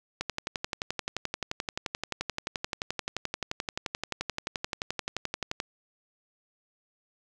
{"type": "click train", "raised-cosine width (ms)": 0.2, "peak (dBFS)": -13, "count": 63, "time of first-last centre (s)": [0.21, 5.601], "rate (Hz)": 11.5, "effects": []}